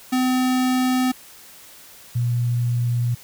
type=tone pair in turn; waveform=square / sine; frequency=255.2 / 120.44 Hz; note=C4 / B2; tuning=-43 / -43 cents; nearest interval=octave + minor second; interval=1300 cents; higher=first; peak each=-18 dBFS; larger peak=neither; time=0.12-1.12 / 2.15-3.15 s; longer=neither; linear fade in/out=10 ms; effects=white hiss -45 dBFS RMS until 3.23 s